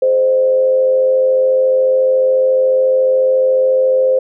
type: tone with frequency modulation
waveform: sine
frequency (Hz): 520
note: C5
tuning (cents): -11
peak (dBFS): -9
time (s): 0.02-4.19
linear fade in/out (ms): 5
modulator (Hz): 94.1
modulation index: 0.37
effects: none